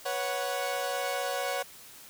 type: chord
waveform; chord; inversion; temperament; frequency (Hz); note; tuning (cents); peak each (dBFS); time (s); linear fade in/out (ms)
sawtooth; B suspended second; none; equal with one note detuned; 490.2 / 554.4 / 740; B4 / C#5 / F#5; -13 / 0 / 0; -33 / -29 / -30; 0.05-1.63; 10
effects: white hiss -50 dBFS RMS until 2.09 s